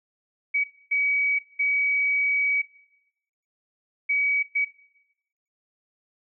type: tone bursts at uneven times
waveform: sine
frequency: 2269 Hz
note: C#7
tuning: 40 cents sharp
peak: -20 dBFS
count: 5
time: 0.54-0.64 / 0.91-1.39 / 1.59-2.62 / 4.09-4.43 / 4.55-4.65 s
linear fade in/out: 10 ms
effects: noise-tail reverb RT60 0.9 s tail -18 dB re dry